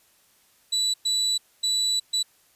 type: tone bursts at uneven times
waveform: 35% pulse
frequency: 3951 Hz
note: B7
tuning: in tune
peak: -19 dBFS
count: 4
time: 0.72-0.94 / 1.05-1.38 / 1.63-2 / 2.13-2.23 s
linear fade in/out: 10 ms
effects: white hiss -61 dBFS RMS until 2.55 s + resampled to 32000 Hz